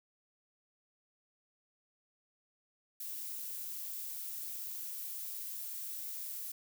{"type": "noise", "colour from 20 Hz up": "violet", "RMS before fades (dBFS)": -42, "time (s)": [3, 6.52], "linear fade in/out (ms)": 5, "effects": []}